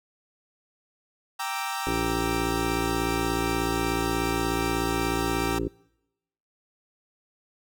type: chord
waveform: sawtooth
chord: E half-diminished seventh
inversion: first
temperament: equal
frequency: 784 / 932.3 / 1174.7 / 1318.5 Hz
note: G5 / Bb5 / D6 / E6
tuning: 0 / 0 / 0 / 0 cents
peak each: -29 / -30 / -32 / -32 dBFS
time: 1.39-5.59 s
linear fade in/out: 10 ms
type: harmonic tone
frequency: 56.6 Hz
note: A1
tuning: 50 cents sharp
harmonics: 1 / 2 / 3 / 5 / 6 / 7 / 8 / 9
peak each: -34 / -37 / -36 / -31 / -32 / -32 / -42 / -42 dBFS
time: 1.87-5.68 s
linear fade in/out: 0 ms
effects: noise-tail reverb RT60 0.9 s tail -25 dB re dry